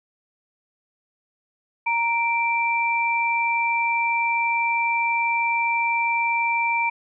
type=tone pair together; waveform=sine; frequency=932.3 / 2347 Hz; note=A#5 / D7; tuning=0 / -2 cents; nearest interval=octave + major third; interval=1598 cents; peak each=-22 dBFS; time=1.86-6.9 s; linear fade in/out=10 ms; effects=none